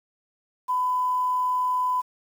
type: tone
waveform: sine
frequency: 1003 Hz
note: B5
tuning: 26 cents sharp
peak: -21 dBFS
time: 0.68-2.02 s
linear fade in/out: 20 ms
effects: 8-bit